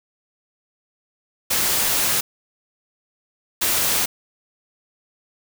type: noise bursts at uneven times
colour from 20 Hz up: white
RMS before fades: -20 dBFS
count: 2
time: 1.5-2.21 / 3.61-4.06 s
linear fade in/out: 10 ms
effects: none